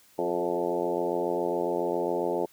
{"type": "harmonic tone with a mistuned harmonic", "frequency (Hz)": 87.31, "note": "F2", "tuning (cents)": 0, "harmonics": [2, 3, 4, 5, 6, 7, 8, 9, 10], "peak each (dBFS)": [-41, -38, -31, -31, -33, -34, -36, -41, -36], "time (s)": [0.18, 2.46], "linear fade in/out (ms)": 10, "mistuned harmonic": 5, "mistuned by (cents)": -25, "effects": ["white hiss -59 dBFS RMS until 2.52 s"]}